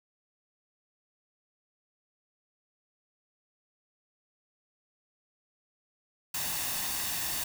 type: noise with comb filter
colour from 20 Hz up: white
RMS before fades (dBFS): -33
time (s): 6.34-7.44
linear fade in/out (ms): 5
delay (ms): 1.1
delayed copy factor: +0.5
effects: none